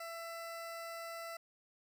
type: tone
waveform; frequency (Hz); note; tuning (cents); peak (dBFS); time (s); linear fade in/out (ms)
20% pulse; 668; E5; +23; -38; 0-1.37; 5
effects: none